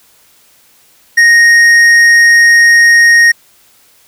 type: tone with tanh clipping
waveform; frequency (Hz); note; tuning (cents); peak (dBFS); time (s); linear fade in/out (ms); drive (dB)
sine; 1864.7; A#6; 0; -4; 1.17-3.32; 10; 9
effects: white hiss -47 dBFS RMS until 4.07 s